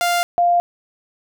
sawtooth / sine tone pair in turn, 698.5 / 698.5 Hz, F5 / F5, 0 / 0 cents, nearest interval unison, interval 0 cents, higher neither, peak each -12 dBFS, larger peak neither, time 0.01-0.23 / 0.38-0.6 s, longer neither, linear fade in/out 0 ms, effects none

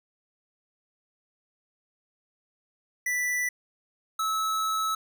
square tone pair in turn, 1975.5 / 1299.4 Hz, B6 / E6, 0 / -25 cents, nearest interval perfect fifth, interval 725 cents, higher first, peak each -26 dBFS, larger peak neither, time 3.06-3.49 / 4.19-4.95 s, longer second, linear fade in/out 5 ms, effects none

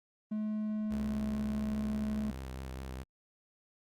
triangle tone, 214 Hz, A3, 48 cents flat, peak -30 dBFS, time 0.31-2.31 s, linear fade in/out 10 ms
sawtooth tone with vibrato, 65.41 Hz, C2, in tune, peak -36 dBFS, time 0.9-3.04 s, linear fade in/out 20 ms, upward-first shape triangle, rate 4.8 Hz, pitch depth 43 cents each way
effects Opus 32 kbps

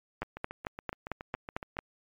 two click trains, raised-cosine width 0.5 ms, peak -24 / -17 dBFS, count 12 / 8, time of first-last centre 0.23-1.768 / 0.22-1.79 s, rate 7.15 / 4.46 Hz, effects MP3 96 kbps

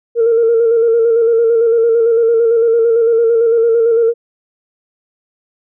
sine tone with vibrato, 460.1 Hz, A#4, 23 cents flat, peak -7 dBFS, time 0.15-4.14 s, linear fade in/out 50 ms, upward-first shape square, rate 8.9 Hz, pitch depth 33 cents each way, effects tanh soft clip ceiling -4 dBFS

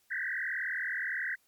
sine tone with frequency modulation, 1760 Hz, A6, in tune, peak -31 dBFS, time 0.1-1.36 s, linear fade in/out 20 ms, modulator 40.6 Hz, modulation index 5.8, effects white hiss -70 dBFS RMS until 1.47 s + MP3 96 kbps

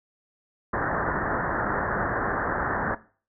white low-pass noise, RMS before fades -27 dBFS, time 0.73-2.95 s, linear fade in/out 5 ms, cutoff 1800 Hz, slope 96 dB/octave, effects noise-tail reverb RT60 0.4 s tail -18 dB re dry

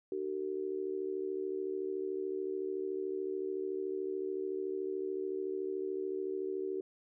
sine tone with amplitude modulation, 380.5 Hz, F#4, 48 cents sharp, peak -30 dBFS, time 0.12-6.81 s, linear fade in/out 2 ms, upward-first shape sine, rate 73.7 Hz, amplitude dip 85%, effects none

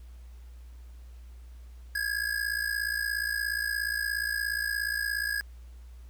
square ring-modulated tone, 1661 Hz, G#6, in tune, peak -26 dBFS, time 1.95-5.41 s, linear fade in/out 0 ms, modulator 28.5 Hz, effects added 60 Hz sine -44 dBFS peak until 6.09 s + pink hiss -64 dBFS RMS until 6.09 s

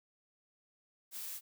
blue noise, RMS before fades -43 dBFS, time 1.11-1.41 s, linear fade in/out 50 ms, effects none

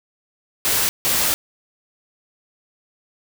white noise bursts at uneven times, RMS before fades -19 dBFS, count 2, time 0.65-0.89 / 1.05-1.34 s, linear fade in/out 0 ms, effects none

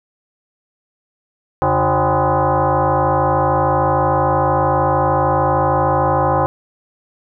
sine tone with frequency modulation, 138.59 Hz, C#3, in tune, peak -12 dBFS, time 1.62-6.46 s, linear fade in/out 0 ms, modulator 224 Hz, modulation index 4.5, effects none

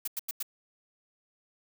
blue noise bursts, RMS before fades -33 dBFS, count 4, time 0.05-0.428 s, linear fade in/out 5 ms, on 27 ms, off 90 ms, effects none

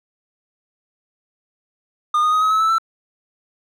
triangle tone with pitch steps, 1218 / 1236.4 / 1255.1 / 1274.1 / 1293.4 / 1313 / 1332.8 Hz, D#6 / D#6 / D#6 / D#6 / E6 / E6 / E6, -37 / -11 / +15 / +41 / -33 / -7 / +19 cents, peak -12 dBFS, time 2.14-2.784 s, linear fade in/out 5 ms, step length 92 ms, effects none

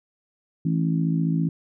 harmonic tone, 54.8 Hz, A1, 6 cents flat, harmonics 3 / 4 / 5 / 6, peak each -21 / -30 / -27 / -36 dBFS, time 0.65-1.49 s, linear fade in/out 5 ms, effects none

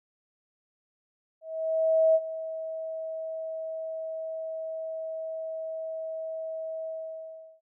sine tone with ADSR envelope, 643 Hz, E5, 43 cents flat, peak -17 dBFS, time 1.41-7.61 s, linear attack 740 ms, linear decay 45 ms, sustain -15 dB, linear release 740 ms, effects none

